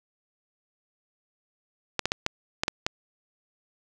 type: clicks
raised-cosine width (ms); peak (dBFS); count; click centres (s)
0.2; -7; 7; 1.993 / 2.056 / 2.119 / 2.264 / 2.635 / 2.681 / 2.865
effects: none